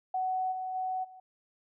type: tone with level steps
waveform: sine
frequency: 747 Hz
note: F#5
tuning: 16 cents sharp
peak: -28 / -33 / -30 / -48 dBFS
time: 0.14-1.2 s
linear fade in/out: 5 ms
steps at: 0.51 / 0.74 / 1.03 s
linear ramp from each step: 20 ms
effects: none